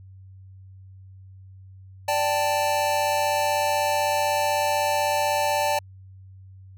square chord, D suspended fourth, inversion none, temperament equal, 587.3 / 784 / 880 Hz, D5 / G5 / A5, 0 / 0 / 0 cents, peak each -26 / -28 / -25 dBFS, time 2.08-5.79 s, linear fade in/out 5 ms, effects added 95 Hz sine -43 dBFS peak until 6.77 s

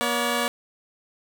10% pulse tone pair together, 239.5 / 569.1 Hz, A#3 / C#5, +47 / +45 cents, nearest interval octave + minor third, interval 1498 cents, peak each -17 dBFS, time 0.01-0.48 s, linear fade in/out 0 ms, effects none

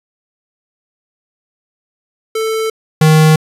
square tone pair in turn, 442 / 156.27 Hz, A4 / D#3, +8 / +8 cents, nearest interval octave + tritone, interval 1800 cents, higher first, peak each -15 / -6 dBFS, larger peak second, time 2.35-2.7 / 3.01-3.36 s, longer neither, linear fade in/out 5 ms, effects resampled to 32000 Hz

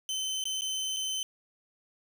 25% pulse tone with dropouts, 3065 Hz, G7, 40 cents flat, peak -27 dBFS, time 0.09-1.23 s, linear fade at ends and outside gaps 1 ms, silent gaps 0.44-0.454 / 0.61-0.619 / 0.964-0.968 s, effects none

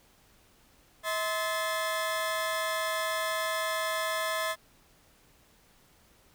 30% pulse tone cluster, 643 / 1040 / 1731 Hz, E5 / C6 / A6, -43 / -11 / -29 cents, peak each -30 / -31 / -32 dBFS, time 1.03-4.56 s, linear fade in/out 50 ms, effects pink hiss -62 dBFS RMS until 6.34 s

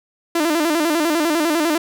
sawtooth tone with vibrato, 318.9 Hz, D#4, 43 cents sharp, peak -12 dBFS, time 0.35-1.78 s, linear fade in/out 5 ms, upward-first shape square, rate 10 Hz, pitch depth 100 cents each way, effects none

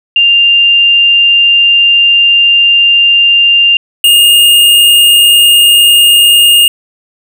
sine / square tone pair in turn, 2794 / 2833 Hz, F7 / F7, 0 / +24 cents, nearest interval unison, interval 24 cents, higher second, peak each -3 dBFS, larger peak neither, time 0.16-3.77 / 4.04-6.68 s, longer first, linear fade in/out 2 ms, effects none

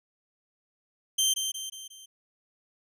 20% pulse tone with echo, 3135 Hz, G7, 1 cent flat, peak -17 dBFS, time 1.18-1.34 s, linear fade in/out 10 ms, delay 180 ms, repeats 4, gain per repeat -6 dB, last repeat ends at 2.06 s, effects none

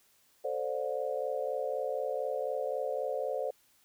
sine chord, D dominant seventh, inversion second, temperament equal with one note detuned, 440 / 523.3 / 587.3 / 721.8 Hz, A4 / C5 / D5 / F#5, 0 / 0 / 0 / -43 cents, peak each -38 / -34 / -36 / -40 dBFS, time 0.44-3.51 s, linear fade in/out 10 ms, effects white hiss -67 dBFS RMS until 3.84 s

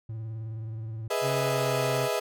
triangle tone with vibrato, 111.3 Hz, A2, 20 cents sharp, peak -31 dBFS, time 0.09-1.08 s, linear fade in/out 5 ms, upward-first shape sine, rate 19 Hz, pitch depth 48 cents each way
35% pulse chord, E major seventh, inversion first, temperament equal, 415.3 / 493.9 / 622.3 / 659.3 Hz, G#4 / B4 / D#5 / E5, 0 / 0 / 0 / 0 cents, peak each -30 dBFS, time 1.1-2.2 s, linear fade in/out 10 ms
40% pulse tone with pitch glide, 135.7 to 131.76 Hz, C#3 to C3, -36 to +12 cents, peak -29 dBFS, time 1.21-2.09 s, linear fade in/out 50 ms, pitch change -52 cents, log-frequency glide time 1.34-1.82 s
effects none

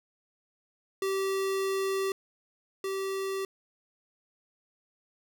square tone pair in turn, 387.1 / 387.1 Hz, G4 / G4, -22 / -22 cents, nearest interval unison, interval 0 cents, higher neither, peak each -28 / -31 dBFS, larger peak first, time 1.02-2.12 / 2.84-3.45 s, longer first, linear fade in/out 2 ms, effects none

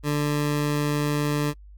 20% pulse tone, 147.3 Hz, D3, 6 cents sharp, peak -17 dBFS, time 0.03-1.54 s, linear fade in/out 50 ms, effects noise-tail reverb RT60 0.1 s tail -26 dB re dry + added 50 Hz sine -43 dBFS peak until 1.77 s

